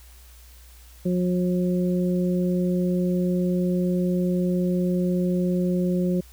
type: harmonic tone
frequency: 180 Hz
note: F#3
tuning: 47 cents flat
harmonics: 1 / 2 / 3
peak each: -21 / -27 / -31 dBFS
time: 1.05-6.21 s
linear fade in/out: 10 ms
effects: added 60 Hz sine -46 dBFS peak until 6.32 s + white hiss -53 dBFS RMS until 6.32 s